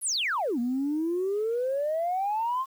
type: exponential two-way sweep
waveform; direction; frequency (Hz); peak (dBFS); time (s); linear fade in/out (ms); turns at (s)
sine; down then up; 11840 to 233.1 to 1081; -24; 0.01-2.66; 50; 0.59
effects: tanh soft clip ceiling -21 dBFS + 9-bit